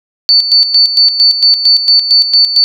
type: tone with tremolo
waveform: sine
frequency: 4500 Hz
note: C#8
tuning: 25 cents sharp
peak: -3 dBFS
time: 0.29-2.64 s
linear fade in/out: 0 ms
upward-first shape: square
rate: 4.4 Hz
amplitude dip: 65%
effects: none